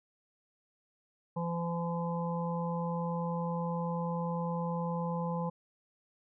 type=harmonic tone; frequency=170.1 Hz; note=F3; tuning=45 cents flat; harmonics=1 / 3 / 5 / 6; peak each=-33 / -38 / -40 / -41 dBFS; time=1.36-5.5 s; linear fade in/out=10 ms; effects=none